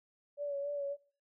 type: tone with vibrato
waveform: sine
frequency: 570 Hz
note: C#5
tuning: 48 cents sharp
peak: -34 dBFS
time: 0.37-0.97 s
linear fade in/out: 50 ms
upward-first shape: sine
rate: 3.6 Hz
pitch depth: 32 cents each way
effects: noise-tail reverb RT60 0.4 s tail -19 dB re dry